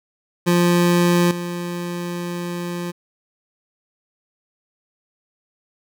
25% pulse tone with level steps, 174.61 Hz, F3, in tune, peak -10 / -21 dBFS, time 0.46-2.92 s, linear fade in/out 20 ms, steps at 1.31 s, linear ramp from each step 2 ms, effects none

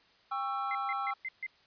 triangle chord, C# diminished, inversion second, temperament just, 798.3 / 1108.7 / 1330.5 Hz, G5 / C#6 / E6, +31 / 0 / +16 cents, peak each -34 / -37 / -33 dBFS, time 0.31-1.14 s, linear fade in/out 10 ms
sine tone bursts, 2077 Hz, C7, 13 cents flat, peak -34 dBFS, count 5, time 0.71-1.465 s, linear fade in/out 2 ms, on 39 ms, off 140 ms
effects white hiss -64 dBFS RMS until 1.66 s + resampled to 11025 Hz

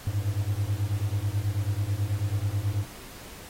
triangle beating tone pair, 96.9 / 106.1 Hz, G2 / G#2, -20 / +38 cents, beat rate 9.2 Hz, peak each -26 dBFS, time 0.07-2.85 s, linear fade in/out 0 ms, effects pink hiss -45 dBFS RMS until 3.49 s + AAC 48 kbps

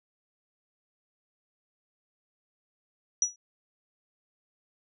sine tone with exponential decay, 5850 Hz, F#8, 21 cents flat, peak -18 dBFS, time 3.22-3.36 s, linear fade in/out 2 ms, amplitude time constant 29 ms, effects none

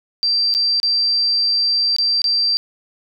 sine tone with dropouts, 4699 Hz, D8, in tune, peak -14 dBFS, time 0.23-2.57 s, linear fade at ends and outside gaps 0 ms, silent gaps 0.54-0.549 / 0.8-0.831 / 1.964-1.985 / 2.218-2.242 s, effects none

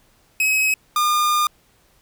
45% pulse tone pair in turn, 2552 / 1210.7 Hz, D#7 / D#6, +43 / -48 cents, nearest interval octave + minor second, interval 1291 cents, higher first, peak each -16 dBFS, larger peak neither, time 0.4-0.74 / 0.96-1.47 s, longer second, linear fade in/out 2 ms, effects pink hiss -58 dBFS RMS until 2.01 s

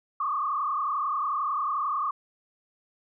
sine tone with frequency modulation, 1157 Hz, D6, 26 cents flat, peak -25 dBFS, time 0.2-2.11 s, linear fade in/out 5 ms, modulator 31.2 Hz, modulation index 2.5, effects none

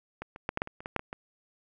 clicks, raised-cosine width 0.5 ms, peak -22 / -28 / -14 / -14 / -13 / -25 / -29 / -20 / -11 / -22 / -22 dBFS, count 11, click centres 0.22 / 0.361 / 0.491 / 0.574 / 0.619 / 0.674 / 0.805 / 0.859 / 0.963 / 0.994 / 1.129 s, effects none

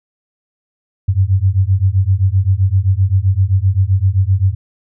sine beating tone pair, 92.1 / 99.8 Hz, F#2 / G2, -7 / +32 cents, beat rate 7.7 Hz, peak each -13 dBFS, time 1.08-4.55 s, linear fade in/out 10 ms, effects none

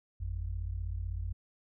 sine tone pair together, 51.4 / 87.31 Hz, G#1 / F2, -17 / 0 cents, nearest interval major sixth, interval 917 cents, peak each -36 / -36 dBFS, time 0.2-1.33 s, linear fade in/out 10 ms, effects none

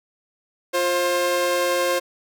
sawtooth tone pair together, 350.6 / 531.2 Hz, F4 / C5, +7 / +26 cents, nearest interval perfect fifth, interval 719 cents, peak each -22 / -16 dBFS, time 0.73-2 s, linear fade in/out 20 ms, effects none

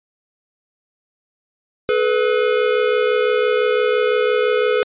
square tone pair together, 428 / 493.9 Hz, A4 / B4, -48 / 0 cents, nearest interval major second, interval 248 cents, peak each -18 dBFS, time 1.89-4.83 s, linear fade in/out 0 ms, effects resampled to 8000 Hz

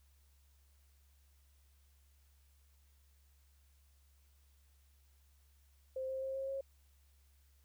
sine tone with pitch steps, 523.3 / 528.2 / 533.1 / 538 / 543 Hz, C5 / C5 / C5 / C5 / C#5, 0 / +16 / +32 / +48 / -36 cents, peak -37 dBFS, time 5.96-6.61 s, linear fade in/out 5 ms, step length 130 ms, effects added 69 Hz sine -65 dBFS peak until 7.64 s + white hiss -75 dBFS RMS until 7.64 s

